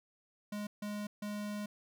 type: tone bursts at uneven times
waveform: square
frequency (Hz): 207.7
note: G#3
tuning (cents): 0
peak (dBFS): -38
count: 3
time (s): 0.52-0.67 / 0.82-1.07 / 1.22-1.66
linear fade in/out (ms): 5
effects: none